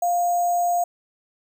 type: tone with sample-and-hold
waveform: sine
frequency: 700 Hz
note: F5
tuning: 4 cents sharp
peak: -18 dBFS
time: 0.02-0.84 s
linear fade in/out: 5 ms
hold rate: 7350 Hz
effects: none